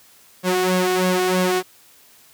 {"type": "tone with flanger", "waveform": "sawtooth", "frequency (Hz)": 183.5, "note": "F#3", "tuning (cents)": -14, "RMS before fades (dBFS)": -19, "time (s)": [0.43, 1.63], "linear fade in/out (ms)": 50, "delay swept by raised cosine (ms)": [1.8, 2.8], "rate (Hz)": 3.1, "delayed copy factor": 0.85, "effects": ["white hiss -51 dBFS RMS until 2.33 s", "high-pass 60 Hz 12 dB/octave"]}